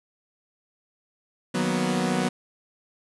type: chord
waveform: sawtooth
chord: B major seventh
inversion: first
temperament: equal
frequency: 155.56 / 185 / 233.1 / 246.9 Hz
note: D#3 / F#3 / A#3 / B3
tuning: 0 / 0 / 0 / 0 cents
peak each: -28 / -22 / -28 / -23 dBFS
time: 1.54-2.29 s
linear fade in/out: 10 ms
effects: resampled to 24000 Hz + 8-bit